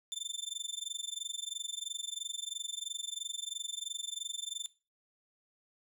25% pulse tone with amplitude modulation, 3552 Hz, A7, 16 cents sharp, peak -30 dBFS, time 0.12-4.66 s, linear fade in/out 0 ms, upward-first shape sine, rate 23 Hz, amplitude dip 100%, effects noise-tail reverb RT60 0.3 s tail -18 dB re dry

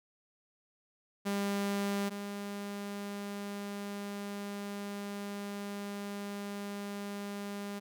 sawtooth tone pair in turn, 200.6 / 202.2 Hz, G3 / G#3, +40 / -46 cents, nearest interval unison, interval 14 cents, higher second, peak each -27 / -34 dBFS, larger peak first, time 1.25-2.1 / 2.1-7.8 s, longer second, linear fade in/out 20 ms, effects none

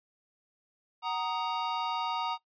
square chord, D# minor, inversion first, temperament just, 746.7 / 933.4 / 1244.5 Hz, F#5 / A#5 / D#6, +16 / +2 / 0 cents, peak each -38 / -33 / -37 dBFS, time 1.02-2.38 s, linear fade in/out 50 ms, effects noise-tail reverb RT60 0.1 s tail -18 dB re dry + resampled to 11025 Hz

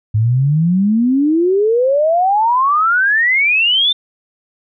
sine exponential sweep, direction up, 104 to 3616 Hz, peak -10 dBFS, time 0.14-3.93 s, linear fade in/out 10 ms, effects none

